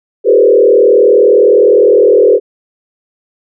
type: tone with frequency modulation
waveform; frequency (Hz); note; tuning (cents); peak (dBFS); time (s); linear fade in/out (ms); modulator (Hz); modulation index
sine; 449.8; A4; +38; -3; 0.24-2.4; 50; 39.8; 1.8
effects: none